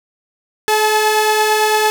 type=tone pair together; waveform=sawtooth; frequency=427.5 / 863.9 Hz; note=A4 / A5; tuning=-50 / -32 cents; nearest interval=octave; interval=1218 cents; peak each=-11 dBFS; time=0.68-1.9 s; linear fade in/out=0 ms; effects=none

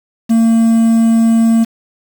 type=tone with quantisation; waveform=triangle; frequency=227.3 Hz; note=A#3; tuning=43 cents flat; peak=-5 dBFS; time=0.29-1.65 s; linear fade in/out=20 ms; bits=5; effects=none

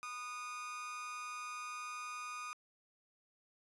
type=tone with amplitude modulation; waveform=30% pulse; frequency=1231 Hz; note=D#6; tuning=19 cents flat; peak=-37 dBFS; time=0.03-2.53 s; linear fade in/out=0 ms; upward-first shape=sine; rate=239 Hz; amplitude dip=55%; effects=resampled to 22050 Hz

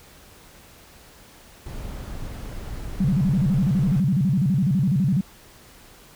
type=noise; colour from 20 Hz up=brown; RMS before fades=-33 dBFS; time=1.66-4 s; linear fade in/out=2 ms
type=tone with vibrato; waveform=sine; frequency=161.9 Hz; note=E3; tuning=31 cents flat; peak=-17 dBFS; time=3-5.21 s; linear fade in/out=5 ms; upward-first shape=square; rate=12 Hz; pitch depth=290 cents each way
effects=pink hiss -49 dBFS RMS until 6.15 s

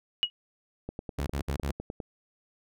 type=tone with exponential decay; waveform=sine; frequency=2900 Hz; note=F#7; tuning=35 cents flat; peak=-17 dBFS; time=0.23-0.3 s; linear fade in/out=0 ms; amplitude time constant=15 ms
type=click train; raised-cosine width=2 ms; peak=-22 dBFS; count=12; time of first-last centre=0.89-2.002 s; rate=9.89 Hz
type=tone bursts; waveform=sawtooth; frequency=70.2 Hz; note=C#2; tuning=22 cents sharp; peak=-25 dBFS; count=4; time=1.18-1.717 s; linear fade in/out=10 ms; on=90 ms; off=59 ms
effects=none

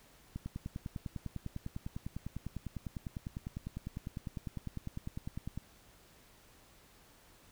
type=click train; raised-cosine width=5 ms; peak=-27 dBFS; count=53; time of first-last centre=0.36-5.576 s; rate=9.97 Hz; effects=pink hiss -62 dBFS RMS until 7.51 s

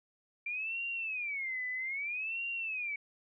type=tone with vibrato; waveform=sine; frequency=2353 Hz; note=D7; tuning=3 cents sharp; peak=-34 dBFS; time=0.46-2.96 s; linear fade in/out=5 ms; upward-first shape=sine; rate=0.62 Hz; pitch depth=280 cents each way; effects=none

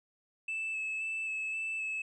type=tone with vibrato; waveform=triangle; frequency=2619 Hz; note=E7; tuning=12 cents flat; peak=-31 dBFS; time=0.48-2.02 s; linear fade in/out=5 ms; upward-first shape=square; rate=1.9 Hz; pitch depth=13 cents each way; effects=tanh soft clip ceiling -27 dBFS + resampled to 24000 Hz

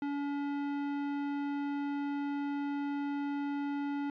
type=tone with tanh clipping; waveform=sine; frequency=284.8 Hz; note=C#4; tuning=47 cents sharp; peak=-34 dBFS; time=0.02-4.1 s; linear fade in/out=2 ms; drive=16 dB; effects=MP3 96 kbps

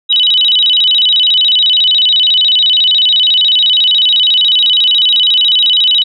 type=tone with vibrato; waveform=sine; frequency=3387 Hz; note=G#7; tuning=33 cents sharp; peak=-6 dBFS; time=0.09-6.04 s; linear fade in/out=20 ms; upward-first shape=square; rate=14 Hz; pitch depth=210 cents each way; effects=none

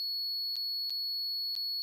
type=tone with dropouts; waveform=triangle; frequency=4379 Hz; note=C#8; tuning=22 cents flat; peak=-31 dBFS; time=0-1.82 s; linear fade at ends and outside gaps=0 ms; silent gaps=0.557-0.565 / 0.897-0.904 / 1.553-1.563 s; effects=none

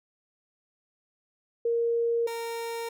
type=tone pair in turn; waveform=sine / 30% pulse; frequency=466.6 / 462.6 Hz; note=A#4 / A#4; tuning=+2 / -13 cents; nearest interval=unison; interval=15 cents; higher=first; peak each=-23 / -29 dBFS; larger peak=first; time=1.65-2.27 / 2.27-2.89 s; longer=neither; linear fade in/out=5 ms; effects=none

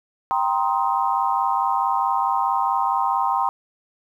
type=chord; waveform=sine; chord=C minor seventh; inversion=second; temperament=just; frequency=784.9 / 941.9 / 1046.5 / 1255.8 Hz; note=G5 / Bb5 / C6 / Eb6; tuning=+2 / +18 / 0 / +16 cents; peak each=-23 / -23 / -23 / -28 dBFS; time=0.31-3.49 s; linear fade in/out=0 ms; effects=9-bit

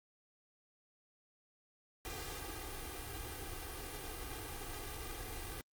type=noise with comb filter; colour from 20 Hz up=pink; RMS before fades=-44 dBFS; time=2.05-5.61 s; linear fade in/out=0 ms; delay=2.5 ms; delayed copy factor=+0.95; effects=Opus 48 kbps

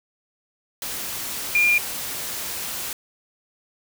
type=tone in noise; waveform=sine; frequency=2405 Hz; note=D7; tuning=41 cents sharp; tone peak=-15 dBFS; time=1.55-1.78 s; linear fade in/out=2 ms; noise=white; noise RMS=-30 dBFS; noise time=0.82-2.93 s; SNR=+12 dB; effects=none

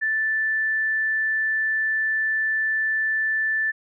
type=tone; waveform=sine; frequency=1760 Hz; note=A6; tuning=in tune; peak=-20 dBFS; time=0.01-3.72 s; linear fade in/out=20 ms; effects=none

